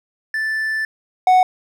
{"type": "tone pair in turn", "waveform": "triangle", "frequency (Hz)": [1760, 740], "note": ["A6", "F#5"], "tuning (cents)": [0, 0], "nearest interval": "octave + minor third", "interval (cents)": 1500, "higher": "first", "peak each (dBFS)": [-17, -7], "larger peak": "second", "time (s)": [[0.34, 0.85], [1.27, 1.43]], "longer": "first", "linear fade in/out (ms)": 2, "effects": []}